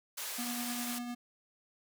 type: band-pass noise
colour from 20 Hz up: white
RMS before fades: -40 dBFS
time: 0.17-0.99 s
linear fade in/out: 10 ms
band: 580 to 16000 Hz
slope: 12 dB/octave
type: tone with tremolo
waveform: square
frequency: 241.9 Hz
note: B3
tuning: 36 cents flat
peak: -37 dBFS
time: 0.38-1.15 s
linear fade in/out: 10 ms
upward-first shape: triangle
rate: 10 Hz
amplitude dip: 35%
effects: none